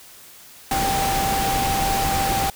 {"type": "tone in noise", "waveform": "sine", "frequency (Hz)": 784, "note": "G5", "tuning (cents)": 0, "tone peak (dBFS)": -21, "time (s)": [0.71, 2.5], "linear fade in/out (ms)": 2, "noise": "pink", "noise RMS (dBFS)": -24, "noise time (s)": [0.71, 2.5], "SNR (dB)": 0, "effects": ["white hiss -45 dBFS RMS until 2.55 s"]}